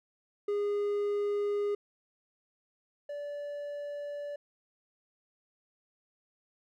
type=tone pair in turn; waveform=triangle; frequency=410 / 579.8 Hz; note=G#4 / D5; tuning=-22 / -22 cents; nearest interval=tritone; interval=600 cents; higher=second; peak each=-26 / -34 dBFS; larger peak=first; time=0.48-1.75 / 3.09-4.36 s; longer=neither; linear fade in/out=5 ms; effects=none